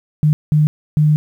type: tone bursts at uneven times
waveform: sine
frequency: 151.6 Hz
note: D#3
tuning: 45 cents flat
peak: -9 dBFS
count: 3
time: 0.23-0.33 / 0.52-0.67 / 0.97-1.16 s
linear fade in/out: 0 ms
effects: 8-bit